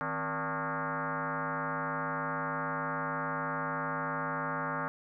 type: tone with frequency modulation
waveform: sine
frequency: 158.4 Hz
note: D#3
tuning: 31 cents sharp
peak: -31 dBFS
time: 0.01-4.88 s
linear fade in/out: 0 ms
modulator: 210 Hz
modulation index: 7.1
effects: none